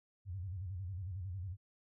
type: tone with vibrato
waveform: sine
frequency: 92.5 Hz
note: F#2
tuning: in tune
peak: -39 dBFS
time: 0.25-1.57 s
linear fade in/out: 50 ms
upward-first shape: square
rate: 11 Hz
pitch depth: 120 cents each way
effects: none